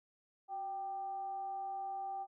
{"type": "tone with frequency modulation", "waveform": "sine", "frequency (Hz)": 782, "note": "G5", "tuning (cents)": -4, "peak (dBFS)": -38, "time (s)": [0.48, 2.27], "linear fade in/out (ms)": 50, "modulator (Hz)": 411, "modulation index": 0.22, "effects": []}